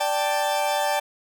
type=chord; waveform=40% pulse; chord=D suspended fourth; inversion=none; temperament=equal; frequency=587.3 / 784 / 880 Hz; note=D5 / G5 / A5; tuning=0 / 0 / 0 cents; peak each=-25 dBFS; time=0-1 s; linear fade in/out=10 ms; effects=none